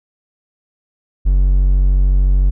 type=tone; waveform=triangle; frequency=46.77 Hz; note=F#1; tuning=19 cents sharp; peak=-7 dBFS; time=1.25-2.51 s; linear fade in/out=20 ms; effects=none